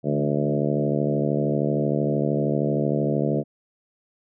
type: harmonic tone with a mistuned harmonic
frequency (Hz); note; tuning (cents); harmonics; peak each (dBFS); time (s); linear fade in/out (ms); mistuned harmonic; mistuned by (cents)
73; D2; -10; 2 / 3 / 4 / 5 / 6 / 7 / 8 / 9; -25 / -27 / -28 / -29 / -30 / -30 / -31 / -32; 0.03-3.44; 50; 3; -25
effects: none